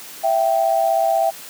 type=tone pair together; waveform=sine; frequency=663.9 / 780 Hz; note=E5 / G5; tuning=+12 / -9 cents; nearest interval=minor third; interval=279 cents; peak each=-17 / -18 dBFS; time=0.23-1.31 s; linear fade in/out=20 ms; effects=white hiss -37 dBFS RMS until 1.49 s + high-pass 150 Hz 12 dB/octave